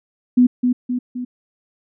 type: tone with echo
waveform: sine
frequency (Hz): 248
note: B3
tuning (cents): +7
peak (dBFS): -8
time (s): 0.37-0.47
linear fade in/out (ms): 10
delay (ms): 260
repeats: 3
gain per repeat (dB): -5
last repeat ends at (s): 1.25
effects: none